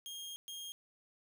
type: tone bursts at uneven times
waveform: sawtooth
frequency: 3235 Hz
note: G#7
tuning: 46 cents flat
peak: -40 dBFS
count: 2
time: 0.06-0.36 / 0.48-0.72 s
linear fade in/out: 0 ms
effects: none